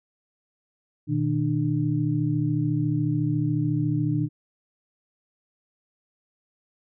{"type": "tone cluster", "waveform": "sine", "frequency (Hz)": [120.5, 154.5, 299], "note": ["B2", "D#3", "D4"], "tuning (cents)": [-42, -12, 31], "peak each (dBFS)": [-26, -25, -26], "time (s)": [1.07, 4.29], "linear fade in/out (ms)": 50, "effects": []}